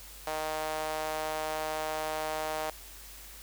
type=tone with high-pass filter; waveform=sawtooth; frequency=155.6 Hz; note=D#3; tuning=in tune; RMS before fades=-34 dBFS; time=0.27-2.7 s; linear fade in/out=0 ms; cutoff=670 Hz; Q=2.5; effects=added 50 Hz sine -51 dBFS peak until 3.42 s + white hiss -49 dBFS RMS until 3.42 s